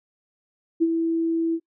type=tone with ADSR envelope; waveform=sine; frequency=329.6 Hz; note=E4; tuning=in tune; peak=-14 dBFS; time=0.8-1.6 s; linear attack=24 ms; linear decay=43 ms; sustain=-6 dB; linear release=59 ms; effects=noise-tail reverb RT60 0.1 s tail -25 dB re dry